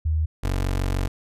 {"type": "tone pair in turn", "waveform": ["sine", "25% pulse"], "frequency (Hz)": [78.5, 46.68], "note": ["D#2", "F#1"], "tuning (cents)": [16, 16], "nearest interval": "major sixth", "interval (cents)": 900, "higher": "first", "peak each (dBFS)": [-19, -18], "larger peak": "second", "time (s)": [[0.05, 0.26], [0.43, 1.08]], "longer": "second", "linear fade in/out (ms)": 10, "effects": ["resampled to 32000 Hz"]}